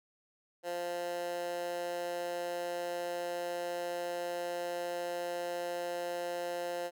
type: tone with high-pass filter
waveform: 15% pulse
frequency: 174.61 Hz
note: F3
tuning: in tune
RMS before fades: -37 dBFS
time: 0.63-6.91 s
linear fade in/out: 50 ms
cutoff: 520 Hz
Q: 2.2
effects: none